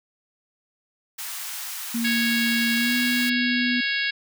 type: high-pass noise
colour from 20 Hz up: white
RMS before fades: -33 dBFS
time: 1.18-3.3 s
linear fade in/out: 10 ms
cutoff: 850 Hz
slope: 24 dB/octave
type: tone with pitch glide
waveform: sine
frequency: 233.1 to 246.5 Hz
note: A#3 to B3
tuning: 0 to -3 cents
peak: -23 dBFS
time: 1.94-3.81 s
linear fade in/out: 10 ms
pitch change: +97 cents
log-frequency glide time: 2.75-2.95 s
type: harmonic tone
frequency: 553 Hz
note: C#5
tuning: 4 cents flat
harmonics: 3 / 4 / 5 / 6 / 7 / 8 / 9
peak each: -26 / -28 / -30 / -32 / -33 / -34 / -35 dBFS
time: 2.04-4.11 s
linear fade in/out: 10 ms
effects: none